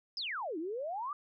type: exponential two-way sweep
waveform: sine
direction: down then up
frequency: 5330 to 301.8 to 1228 Hz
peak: -35 dBFS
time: 0.17-1.13 s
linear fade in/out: 2 ms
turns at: 0.58 s
effects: none